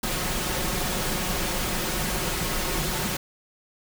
pink noise with comb filter, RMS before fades -27 dBFS, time 0.03-3.17 s, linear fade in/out 5 ms, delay 5.5 ms, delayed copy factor +0.5, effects none

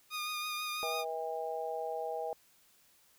15% pulse tone with vibrato, 1226 Hz, D#6, 26 cents flat, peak -29 dBFS, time 0.1-1.05 s, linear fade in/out 50 ms, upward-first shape triangle, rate 6.1 Hz, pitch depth 24 cents each way
harmonic tone, 161 Hz, E3, 41 cents flat, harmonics 3 / 4 / 5, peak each -39 / -39 / -39 dBFS, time 0.83-2.33 s, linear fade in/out 0 ms
effects white hiss -66 dBFS RMS until 3.18 s

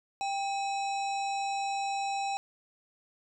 harmonic tone with a mistuned harmonic, 792 Hz, G5, 18 cents sharp, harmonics 1 / 3 / 5 / 7 / 9 / 10, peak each -30 / -40 / -44 / -47 / -49 / -50 dBFS, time 0.21-2.37 s, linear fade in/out 0 ms, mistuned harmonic 3, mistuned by +120 cents, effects none

